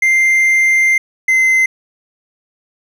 triangle tone pair in turn, 2093 / 2064 Hz, C7 / C7, 0 / -24 cents, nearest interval unison, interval 24 cents, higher first, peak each -7 dBFS, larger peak neither, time 0.02-0.98 / 1.28-1.66 s, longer first, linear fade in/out 5 ms, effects none

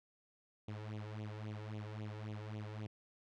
sawtooth tone with flanger, 106.6 Hz, G#2, 46 cents sharp, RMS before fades -45 dBFS, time 0.68-2.87 s, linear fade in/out 5 ms, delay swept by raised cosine 0.29 to 2.29 ms, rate 3.7 Hz, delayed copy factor +0.85, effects low-pass 4000 Hz 12 dB/octave

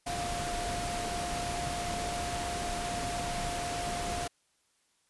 sine tone in noise, 702 Hz, F5, 9 cents sharp, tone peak -35 dBFS, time 0.06-4.28 s, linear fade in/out 10 ms, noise pink, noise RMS -36 dBFS, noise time 0.06-4.28 s, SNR -2 dB, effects white hiss -72 dBFS RMS until 5.09 s + resampled to 24000 Hz

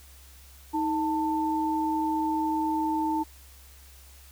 sine tone pair together, 314.7 / 890 Hz, D#4 / A5, +20 / +20 cents, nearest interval octave + tritone, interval 1800 cents, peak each -27 dBFS, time 0.73-3.24 s, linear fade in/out 20 ms, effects added 67 Hz sine -50 dBFS peak until 4.31 s + white hiss -54 dBFS RMS until 4.31 s

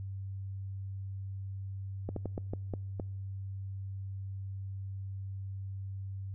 slowing click train, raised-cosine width 2 ms, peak -22 dBFS, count 7, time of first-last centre 2.09-2.998 s, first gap 73 ms, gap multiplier 1.29, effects noise-tail reverb RT60 1.0 s tail -26 dB re dry + added 97 Hz sine -37 dBFS peak until 6.34 s

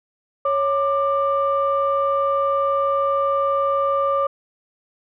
sine tone pair together, 554.4 / 1186.7 Hz, C#5 / D6, 0 / +18 cents, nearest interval octave + minor second, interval 1318 cents, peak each -19 dBFS, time 0.45-4.27 s, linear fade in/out 5 ms, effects tanh soft clip ceiling -10 dBFS

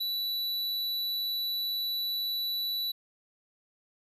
square tone, 3951 Hz, B7, in tune, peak -30 dBFS, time 0-2.92 s, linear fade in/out 10 ms, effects resampled to 32000 Hz

